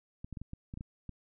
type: clicks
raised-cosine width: 5 ms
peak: -29 dBFS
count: 9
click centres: 0.245 / 0.327 / 0.372 / 0.416 / 0.534 / 0.739 / 0.774 / 0.809 / 1.093 s
effects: none